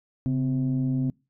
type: tone pair together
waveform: sine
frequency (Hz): 136.08 / 258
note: C#3 / C4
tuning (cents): -32 / -24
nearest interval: major seventh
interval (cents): 1108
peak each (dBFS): -23 / -24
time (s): 0.26-1.1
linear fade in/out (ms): 0
effects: noise-tail reverb RT60 0.3 s tail -26 dB re dry + tanh soft clip ceiling -18 dBFS